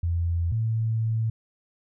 sine tone pair in turn, 85.1 / 112.04 Hz, F2 / A2, -44 / +32 cents, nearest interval perfect fourth, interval 476 cents, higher second, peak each -22 dBFS, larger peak neither, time 0.03-0.52 / 0.52-1.3 s, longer second, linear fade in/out 5 ms, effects none

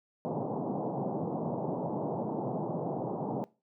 pink band-pass noise, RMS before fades -34 dBFS, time 0.25-3.44 s, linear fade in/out 0 ms, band 130 to 910 Hz, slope 48 dB/octave, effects noise-tail reverb RT60 0.3 s tail -21 dB re dry

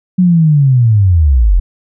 sine linear sweep, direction down, 186 to 39.5 Hz, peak -5 dBFS, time 0.18-1.6 s, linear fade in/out 10 ms, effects none

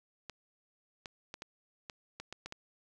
clicks, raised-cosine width 0.2 ms, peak -25 dBFS, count 9, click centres 0.297 / 1.058 / 1.341 / 1.421 / 1.898 / 2.2 / 2.326 / 2.46 / 2.524 s, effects none

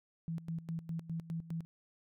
sine tone with tremolo, 164.81 Hz, E3, in tune, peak -35 dBFS, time 0.28-1.65 s, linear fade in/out 0 ms, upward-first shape square, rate 4.9 Hz, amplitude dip 80%, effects none

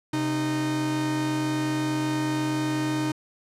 45% pulse tone pair together, 132 / 307.7 Hz, C3 / D#4, +16 / -19 cents, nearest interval octave + minor third, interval 1465 cents, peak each -30 / -25 dBFS, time 0.13-3.12 s, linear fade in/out 5 ms, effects low-pass 10000 Hz 12 dB/octave

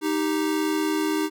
square tone pair together, 311.1 / 392 Hz, D#4 / G4, 0 / 0 cents, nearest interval major third, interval 400 cents, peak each -24 / -28 dBFS, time 0.01-1.3 s, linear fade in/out 50 ms, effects none

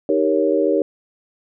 sine chord, Eb dominant seventh, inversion none, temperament equal, 311.1 / 392 / 466.2 / 554.4 Hz, Eb4 / G4 / Bb4 / Db5, 0 / 0 / 0 / 0 cents, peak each -20 dBFS, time 0.09-0.82 s, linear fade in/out 2 ms, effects none

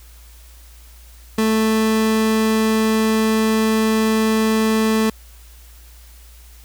30% pulse tone, 219.9 Hz, A3, 1 cent flat, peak -12 dBFS, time 1.38-5.1 s, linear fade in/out 5 ms, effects added 58 Hz sine -41 dBFS peak until 6.64 s + white hiss -49 dBFS RMS until 6.64 s

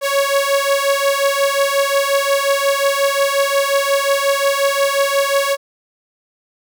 sawtooth beating tone pair, 553 / 558.6 Hz, C#5 / C#5, -4 / +13 cents, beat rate 5.6 Hz, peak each -13 dBFS, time 0.01-5.57 s, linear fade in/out 50 ms, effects none

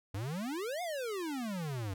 square exponential two-way sweep, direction up then down, 91.6 to 735 to 91.6 Hz, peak -36 dBFS, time 0.14-1.94 s, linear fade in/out 5 ms, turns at 0.82 s, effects none

